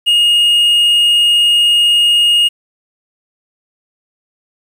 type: tone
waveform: triangle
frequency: 2858 Hz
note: F7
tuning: 39 cents sharp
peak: -6 dBFS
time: 0.06-2.49 s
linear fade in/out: 20 ms
effects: 7-bit